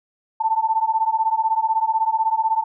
sine beating tone pair, 880 / 896 Hz, A5 / A5, 0 / +31 cents, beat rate 16 Hz, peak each -20 dBFS, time 0.4-2.64 s, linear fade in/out 10 ms, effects none

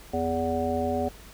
harmonic tone with a mistuned harmonic, 82.41 Hz, E2, in tune, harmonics 1 / 3 / 5 / 7 / 9, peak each -34 / -30 / -31 / -30 / -30 dBFS, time 0.13-1.09 s, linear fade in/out 10 ms, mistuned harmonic 1, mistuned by +40 cents, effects added 50 Hz sine -49 dBFS peak until 1.33 s + pink hiss -49 dBFS RMS until 1.33 s

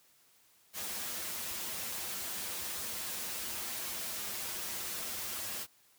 white noise with comb filter, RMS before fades -39 dBFS, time 0.73-5.67 s, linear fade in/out 50 ms, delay 7 ms, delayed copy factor -0.65, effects white hiss -66 dBFS RMS until 5.98 s + high-pass 60 Hz 12 dB/octave

